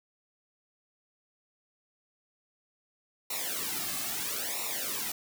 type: noise with flanger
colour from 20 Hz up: white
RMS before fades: -34 dBFS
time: 3.3-5.12 s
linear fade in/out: 5 ms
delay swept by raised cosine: 0.62 to 2.12 ms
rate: 0.76 Hz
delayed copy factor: -1
effects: none